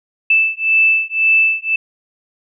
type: beating tone pair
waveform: sine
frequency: 2637 / 2638.9 Hz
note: E7 / E7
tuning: 0 / +1 cents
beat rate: 1.9 Hz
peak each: -14 dBFS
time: 0.3-1.76 s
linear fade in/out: 5 ms
effects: none